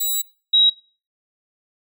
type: tone pair in turn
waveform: 5% pulse / sine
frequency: 3901 / 3836 Hz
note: B7 / A#7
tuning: -22 / +49 cents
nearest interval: unison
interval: 29 cents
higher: first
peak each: -12 / -11 dBFS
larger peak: second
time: 0-0.22 / 0.53-0.7 s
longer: first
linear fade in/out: 10 ms
effects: noise-tail reverb RT60 0.4 s tail -23 dB re dry